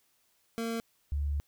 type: tone pair in turn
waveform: 25% pulse / sine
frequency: 228.8 / 72.07 Hz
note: A#3 / D2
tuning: -32 / -32 cents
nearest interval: octave + minor sixth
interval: 2000 cents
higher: first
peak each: -28 dBFS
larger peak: neither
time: 0.58-0.8 / 1.12-1.4 s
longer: second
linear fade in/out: 0 ms
effects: white hiss -71 dBFS RMS until 1.47 s